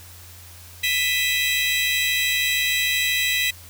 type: tone cluster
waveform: 45% pulse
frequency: 1986 / 2468 / 2614 / 3203 / 3919 Hz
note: B6 / D#7 / E7 / G7 / B7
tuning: +9 / -15 / -15 / +37 / -14 cents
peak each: -24 / -28 / -27 / -29 / -25 dBFS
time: 0.83-3.51 s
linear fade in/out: 10 ms
effects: added 87 Hz sine -44 dBFS peak until 3.69 s + white hiss -45 dBFS RMS until 3.69 s